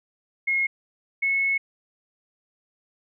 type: tone pair in turn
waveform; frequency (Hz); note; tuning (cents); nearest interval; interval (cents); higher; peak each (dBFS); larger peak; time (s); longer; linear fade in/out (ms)
sine; 2158 / 2193; C#7 / C#7; -47 / -19; unison; 28; second; -20; neither; 0.47-0.67 / 1.22-1.58; second; 10
effects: none